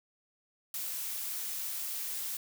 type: noise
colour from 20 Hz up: blue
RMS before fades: -37 dBFS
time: 0.74-2.37 s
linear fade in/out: 2 ms
effects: none